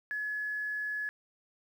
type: tone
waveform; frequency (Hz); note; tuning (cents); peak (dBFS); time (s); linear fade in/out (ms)
sine; 1700; G#6; +40; -32; 0.11-1.09; 0
effects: 10-bit